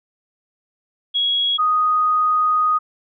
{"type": "tone pair in turn", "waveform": "sine", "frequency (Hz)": [3322, 1244.3], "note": ["G#7", "D#6"], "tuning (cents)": [0, 0], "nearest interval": "octave + perfect fourth", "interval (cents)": 1700, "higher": "first", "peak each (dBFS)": [-16, -14], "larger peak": "second", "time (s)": [[1.14, 1.58], [1.58, 2.79]], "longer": "second", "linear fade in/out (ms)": 20, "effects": []}